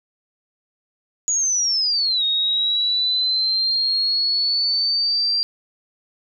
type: linear two-way sweep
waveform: sine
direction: down then up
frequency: 6840 to 3729 to 4738 Hz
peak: -17 dBFS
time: 1.28-5.43 s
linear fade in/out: 0 ms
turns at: 2.24 s
effects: none